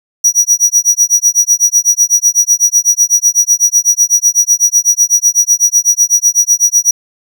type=tone with tremolo; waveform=square; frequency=5800 Hz; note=F#8; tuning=35 cents flat; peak=-4 dBFS; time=0.24-6.91 s; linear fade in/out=5 ms; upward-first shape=sine; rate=8 Hz; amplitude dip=100%; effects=none